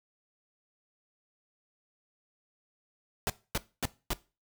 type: noise bursts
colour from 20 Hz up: pink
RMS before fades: -30 dBFS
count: 4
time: 3.27-4.132 s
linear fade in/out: 0 ms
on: 28 ms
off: 250 ms
effects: noise-tail reverb RT60 0.3 s tail -19 dB re dry